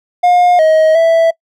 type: tone with pitch steps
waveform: triangle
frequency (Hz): 713 / 631 / 659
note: F5 / D#5 / E5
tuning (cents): +36 / +24 / -1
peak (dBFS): -4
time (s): 0.23-1.31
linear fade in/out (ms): 10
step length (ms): 360
effects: noise-tail reverb RT60 0.1 s tail -24 dB re dry